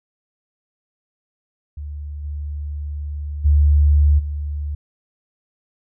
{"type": "tone with level steps", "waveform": "sine", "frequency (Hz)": 73.42, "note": "D2", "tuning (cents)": 0, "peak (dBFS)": [-27, -24, -10, -22], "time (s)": [1.77, 4.75], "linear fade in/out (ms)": 5, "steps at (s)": [2.23, 3.44, 4.18], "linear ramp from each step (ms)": 20, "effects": []}